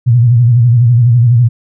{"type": "tone with vibrato", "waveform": "sine", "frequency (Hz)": 119.7, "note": "A#2", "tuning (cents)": 46, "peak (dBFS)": -4, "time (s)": [0.06, 1.49], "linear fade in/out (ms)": 20, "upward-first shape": "sine", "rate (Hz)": 12, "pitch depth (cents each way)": 92, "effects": []}